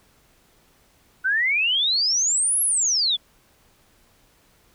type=exponential two-way sweep; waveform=sine; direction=up then down; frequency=1480 to 11400 to 3340 Hz; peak=-18 dBFS; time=1.24-3.17 s; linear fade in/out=20 ms; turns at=2.62 s; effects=pink hiss -59 dBFS RMS until 4.74 s